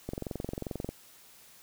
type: click train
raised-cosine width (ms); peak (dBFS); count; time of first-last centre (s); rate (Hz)
2; -21; 19; 0.09-0.89; 22.5
effects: white hiss -56 dBFS RMS until 1.62 s